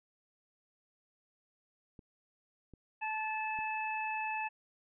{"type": "clicks", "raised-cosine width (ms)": 3, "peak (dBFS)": -39, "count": 3, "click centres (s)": [1.992, 2.737, 3.589]}
{"type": "harmonic tone", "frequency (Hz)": 870, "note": "A5", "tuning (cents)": -20, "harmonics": [1, 2, 3], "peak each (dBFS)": [-36, -43, -38], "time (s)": [3.01, 4.49], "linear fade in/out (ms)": 20}
{"effects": []}